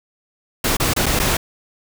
pink noise with dropouts, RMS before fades -18 dBFS, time 0.64-1.37 s, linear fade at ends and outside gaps 5 ms, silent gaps 0.769-0.799 / 0.936-0.963 / 1.059-1.063 / 1.192-1.197 s, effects none

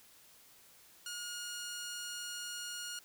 10% pulse tone, 1432 Hz, F6, 43 cents sharp, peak -32 dBFS, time 1.06-2.99 s, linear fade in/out 2 ms, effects white hiss -61 dBFS RMS until 3.04 s

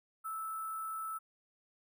sine tone with sample-and-hold, 1315 Hz, E6, 5 cents flat, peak -37 dBFS, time 0.24-1.19 s, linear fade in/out 20 ms, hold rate 11025 Hz, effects none

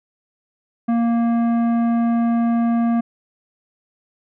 sine tone with tanh clipping, 233.1 Hz, A#3, in tune, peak -17 dBFS, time 0.88-3.01 s, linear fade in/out 10 ms, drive 12 dB, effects none

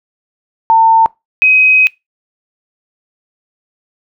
sine tone pair in turn, 900 / 2526 Hz, A5 / D#7, +39 / +26 cents, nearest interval octave + tritone, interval 1787 cents, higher second, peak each -4 dBFS, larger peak neither, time 0.7-1.06 / 1.42-1.87 s, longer second, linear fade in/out 0 ms, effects noise-tail reverb RT60 0.2 s tail -23 dB re dry

